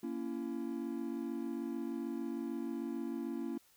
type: chord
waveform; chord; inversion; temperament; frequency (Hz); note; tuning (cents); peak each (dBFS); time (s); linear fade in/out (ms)
triangle; A# diminished; none; just; 233.1 / 279.7 / 335.6; A#3 / C#4 / E4; 0 / +16 / +31; -39 / -39 / -39; 0.03-3.58; 5
effects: white hiss -67 dBFS RMS until 3.76 s